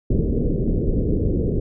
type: low-pass noise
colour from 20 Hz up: pink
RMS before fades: -20 dBFS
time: 0.1-1.6 s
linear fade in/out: 5 ms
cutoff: 490 Hz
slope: 48 dB/octave
effects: none